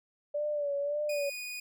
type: tone with vibrato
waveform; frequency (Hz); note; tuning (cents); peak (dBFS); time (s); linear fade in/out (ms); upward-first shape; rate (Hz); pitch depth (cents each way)
sine; 581; D5; -19; -29; 0.34-1.3; 10; sine; 1.8; 51
type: tone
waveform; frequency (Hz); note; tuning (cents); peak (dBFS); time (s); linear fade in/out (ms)
sawtooth; 2469; D#7; -14; -34; 1.09-1.6; 5
effects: none